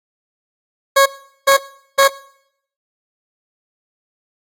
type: tone bursts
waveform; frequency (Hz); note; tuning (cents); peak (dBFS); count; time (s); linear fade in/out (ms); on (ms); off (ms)
20% pulse; 549; C#5; -17; -3; 3; 0.96-2.08; 10; 100; 410
effects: noise-tail reverb RT60 0.7 s tail -19 dB re dry + AAC 64 kbps